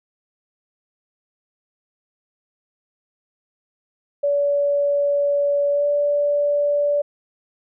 sine tone with pitch glide, 572 to 580 Hz, D5 to D5, -46 to -22 cents, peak -16 dBFS, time 4.23-7.02 s, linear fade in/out 10 ms, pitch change +24 cents, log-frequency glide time 5.71-5.86 s, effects none

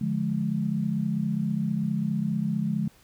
sine chord, D diminished, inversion none, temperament just, 146.83 / 176.2 / 211.4 Hz, D3 / F3 / Ab3, 0 / +16 / +31 cents, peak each -30 / -29 / -27 dBFS, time 0.01-2.88 s, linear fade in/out 5 ms, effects pink hiss -58 dBFS RMS until 3.03 s

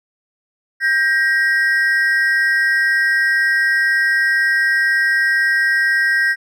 triangle ring-modulated tone, 1741 Hz, A6, 19 cents flat, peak -8 dBFS, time 0.8-6.36 s, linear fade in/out 50 ms, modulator 152 Hz, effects none

